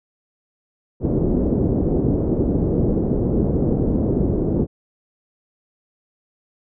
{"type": "low-pass noise", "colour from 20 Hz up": "white", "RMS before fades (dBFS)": -19, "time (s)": [1, 4.67], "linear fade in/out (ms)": 50, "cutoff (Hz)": 400, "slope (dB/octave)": 24, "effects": []}